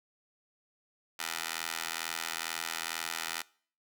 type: tone with high-pass filter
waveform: 15% pulse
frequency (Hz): 82.2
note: E2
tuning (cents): -4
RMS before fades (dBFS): -37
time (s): 1.19-3.42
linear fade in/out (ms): 5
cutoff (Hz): 1500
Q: 0.66
effects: noise-tail reverb RT60 0.5 s tail -23 dB re dry